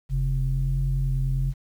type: tone pair together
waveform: sine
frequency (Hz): 44.35 / 134.3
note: F1 / C3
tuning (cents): +27 / +46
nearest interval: octave + perfect fifth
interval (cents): 1919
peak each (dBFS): -23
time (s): 0.09-1.54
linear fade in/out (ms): 50
effects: tanh soft clip ceiling -15 dBFS + 9-bit